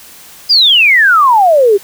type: exponential sweep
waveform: sine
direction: down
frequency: 5040 to 382.9 Hz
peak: -4 dBFS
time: 0.49-1.78 s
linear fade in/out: 20 ms
effects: white hiss -36 dBFS RMS until 1.83 s